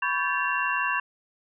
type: tone cluster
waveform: sine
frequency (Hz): 997 / 1122 / 1568 / 1732 / 2741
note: B5 / C#6 / G6 / A6 / F7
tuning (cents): +16 / +21 / 0 / -28 / -33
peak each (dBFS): -30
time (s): 0.02-1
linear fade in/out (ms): 5
effects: none